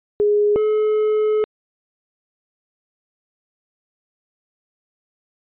sine / triangle tone pair in turn, 415.3 / 428.2 Hz, G#4 / A4, 0 / -47 cents, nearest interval minor second, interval 53 cents, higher second, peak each -13 dBFS, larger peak neither, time 0.2-0.56 / 0.56-1.44 s, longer second, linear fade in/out 0 ms, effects resampled to 8000 Hz

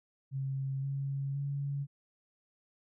sine tone with pitch steps, 135.2 / 137.96 / 140.78 Hz, C#3 / C#3 / C#3, -43 / -8 / +27 cents, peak -32 dBFS, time 0.31-1.87 s, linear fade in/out 50 ms, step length 520 ms, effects none

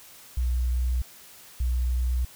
sine tone pair in turn, 61.74 / 61.74 Hz, B1 / B1, 0 / 0 cents, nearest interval unison, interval 0 cents, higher neither, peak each -22 dBFS, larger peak neither, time 0.37-1.02 / 1.6-2.25 s, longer neither, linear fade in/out 5 ms, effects white hiss -49 dBFS RMS until 2.35 s

